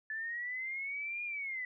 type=linear two-way sweep; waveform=sine; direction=up then down; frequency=1737 to 2439 to 1968 Hz; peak=-36 dBFS; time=0.1-1.65 s; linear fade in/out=2 ms; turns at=1.24 s; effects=none